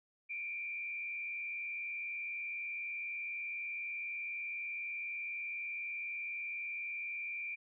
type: tone with frequency modulation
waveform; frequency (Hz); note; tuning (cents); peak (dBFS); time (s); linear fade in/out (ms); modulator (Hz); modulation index
sine; 2372; D7; +17; -38; 0.29-7.56; 20; 76; 0.91
effects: none